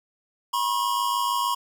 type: tone pair together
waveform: square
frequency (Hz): 971 / 1077.5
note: B5 / C#6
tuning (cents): -30 / -49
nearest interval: major second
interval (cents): 181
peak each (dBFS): -26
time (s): 0.53-1.55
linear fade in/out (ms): 10
effects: 9-bit